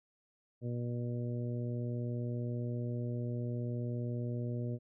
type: harmonic tone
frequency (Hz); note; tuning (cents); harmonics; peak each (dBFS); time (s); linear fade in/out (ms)
120.5; B2; -42; 1 / 2 / 3 / 4 / 5; -35 / -41 / -45 / -47 / -49; 0.61-4.79; 50
effects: none